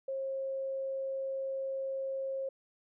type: tone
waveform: sine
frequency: 537 Hz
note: C5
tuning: 45 cents sharp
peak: -33 dBFS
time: 0.08-2.49 s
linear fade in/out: 5 ms
effects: none